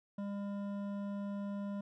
sine tone with hard clipping, 201.2 Hz, G3, 45 cents sharp, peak -39 dBFS, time 0.18-1.81 s, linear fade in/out 5 ms, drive 11 dB, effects none

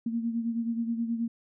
sine beating tone pair, 230 / 239.4 Hz, A#3 / A#3, -23 / +46 cents, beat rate 9.4 Hz, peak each -28 / -35 dBFS, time 0.06-1.28 s, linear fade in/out 5 ms, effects none

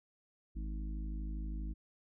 harmonic tone, 52.5 Hz, G#1, 19 cents sharp, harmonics 1 / 3 / 4 / 5 / 6, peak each -37 / -51 / -50 / -54 / -52 dBFS, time 0.55-1.74 s, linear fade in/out 20 ms, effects none

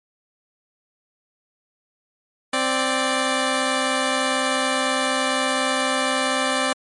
10% pulse tone pair together, 261.6 / 587.3 Hz, C4 / D5, 0 / 0 cents, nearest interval octave + major second, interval 1400 cents, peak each -14 dBFS, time 2.53-6.73 s, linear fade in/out 5 ms, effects MP3 48 kbps

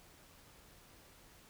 silence, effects pink hiss -61 dBFS RMS until 1.49 s

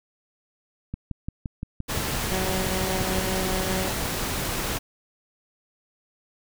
click train, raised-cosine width 5 ms, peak -18 dBFS, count 14, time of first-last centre 0.94-3.185 s, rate 5.79 Hz
pink noise, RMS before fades -28 dBFS, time 1.88-4.79 s, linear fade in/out 20 ms
15% pulse tone with tremolo, 187.5 Hz, F#3, 23 cents sharp, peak -20 dBFS, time 2.31-3.89 s, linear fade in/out 10 ms, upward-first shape sine, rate 5 Hz, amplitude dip 25%
effects none

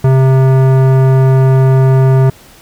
sine tone with tanh clipping, 132.2 Hz, C3, 18 cents sharp, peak -7 dBFS, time 0.04-2.3 s, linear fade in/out 5 ms, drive 17 dB, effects pink hiss -40 dBFS RMS until 2.61 s

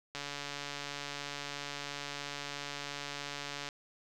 click train, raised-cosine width 0.2 ms, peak -22 dBFS, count 507, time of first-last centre 0.15-3.688 s, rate 143 Hz, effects none

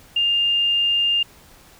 sine tone, 2807 Hz, F7, 8 cents sharp, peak -16 dBFS, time 0.16-1.23 s, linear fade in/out 5 ms, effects pink hiss -49 dBFS RMS until 1.79 s

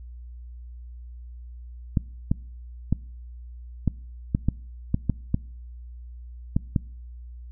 clicks, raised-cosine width 5 ms, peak -8 dBFS, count 11, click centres 1.972 / 2.315 / 2.926 / 3.877 / 4.349 / 4.486 / 4.944 / 5.097 / 5.344 / 6.565 / 6.762 s, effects noise-tail reverb RT60 0.6 s tail -25 dB re dry + added 60 Hz sine -38 dBFS peak until 7.51 s

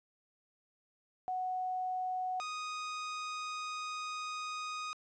sine / sawtooth tone pair in turn, 740 / 1244.5 Hz, F#5 / D#6, 0 / 0 cents, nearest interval major sixth, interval 900 cents, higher second, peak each -33 / -34 dBFS, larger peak first, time 1.28-2.4 / 2.4-4.93 s, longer second, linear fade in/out 0 ms, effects resampled to 16000 Hz + 12-bit

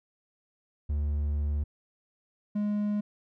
triangle tone pair in turn, 73.42 / 207.7 Hz, D2 / G#3, 0 / 0 cents, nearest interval octave + tritone, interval 1800 cents, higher second, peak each -24 dBFS, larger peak neither, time 0.89-1.64 / 2.55-3.01 s, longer first, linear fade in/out 10 ms, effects none

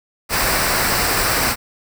pink noise with comb filter, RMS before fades -18 dBFS, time 0.29-1.56 s, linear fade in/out 50 ms, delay 0.3 ms, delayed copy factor -0.55, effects none

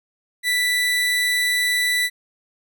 30% pulse tone, 1975.5 Hz, B6, in tune, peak -15 dBFS, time 0.43-2.1 s, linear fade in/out 50 ms, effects none

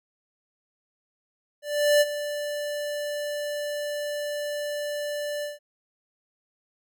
square tone with ADSR envelope, 587.3 Hz, D5, in tune, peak -16 dBFS, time 1.62-5.59 s, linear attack 390 ms, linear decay 34 ms, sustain -13 dB, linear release 160 ms, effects none

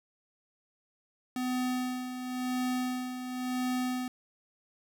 square tone with tremolo, 252.3 Hz, B3, 37 cents sharp, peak -29 dBFS, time 1.36-4.08 s, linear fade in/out 2 ms, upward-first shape sine, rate 0.95 Hz, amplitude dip 60%, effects none

